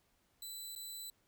15% pulse tone with dropouts, 3992 Hz, B7, 18 cents sharp, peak -37 dBFS, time 0.42-1.1 s, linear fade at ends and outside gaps 2 ms, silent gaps 0.752-0.76 s, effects pink hiss -75 dBFS RMS until 1.27 s

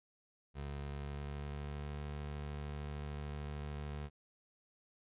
25% pulse tone with pitch glide, 71 to 73.46 Hz, C#2 to D2, +42 to +1 cents, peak -37 dBFS, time 0.54-4.1 s, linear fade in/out 50 ms, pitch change +59 cents, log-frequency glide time 0.85-2 s, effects resampled to 8000 Hz

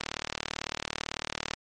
click train, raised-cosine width 0.2 ms, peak -12 dBFS, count 59, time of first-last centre 0.01-1.536 s, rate 38 Hz, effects MP3 48 kbps

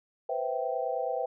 sine chord, C major seventh, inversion third, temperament equal with one note detuned, 493.9 / 523.3 / 659.3 / 778.1 Hz, B4 / C5 / E5 / G5, 0 / 0 / 0 / -13 cents, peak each -34 dBFS, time 0.29-1.26 s, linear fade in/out 5 ms, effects none

